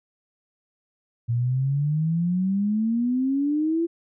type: exponential sweep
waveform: sine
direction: up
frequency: 115.6 to 341.1 Hz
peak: -20 dBFS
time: 1.28-3.87 s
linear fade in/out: 20 ms
effects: none